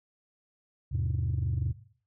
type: tone cluster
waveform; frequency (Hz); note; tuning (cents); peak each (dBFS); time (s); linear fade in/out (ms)
sine; 80.3 / 101.3 / 126.7; E2 / G#2 / B2; -45 / -43 / +45; -30; 0.91-1.73; 20
effects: noise-tail reverb RT60 0.5 s tail -17 dB re dry + tanh soft clip ceiling -22 dBFS